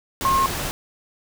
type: tone in noise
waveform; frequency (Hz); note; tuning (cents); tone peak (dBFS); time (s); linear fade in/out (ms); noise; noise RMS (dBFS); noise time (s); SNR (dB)
sine; 1073; C6; +43; -16; 0.25-0.46; 0; pink; -27; 0.21-0.71; +8
effects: none